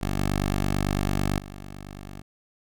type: tone with level steps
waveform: 10% pulse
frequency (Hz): 49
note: G1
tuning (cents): 0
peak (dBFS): -17 / -15 / -30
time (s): 0.01-2.22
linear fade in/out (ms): 10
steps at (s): 0.19 / 1.38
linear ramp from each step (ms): 2
effects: none